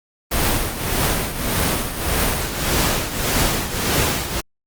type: noise with tremolo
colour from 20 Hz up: pink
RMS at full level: -17 dBFS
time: 0.31-4.41 s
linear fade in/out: 10 ms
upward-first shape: triangle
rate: 1.7 Hz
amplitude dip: 70%
effects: Opus 32 kbps